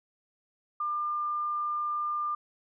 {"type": "tone", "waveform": "sine", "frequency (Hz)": 1199, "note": "D6", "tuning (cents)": 36, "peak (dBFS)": -28, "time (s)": [0.8, 2.35], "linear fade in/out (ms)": 5, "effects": []}